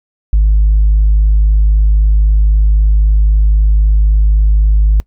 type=tone; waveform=sine; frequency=51.91 Hz; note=G#1; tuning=in tune; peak=-4 dBFS; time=0.33-5 s; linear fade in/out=0 ms; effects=noise-tail reverb RT60 0.1 s tail -23 dB re dry + tanh soft clip ceiling -3 dBFS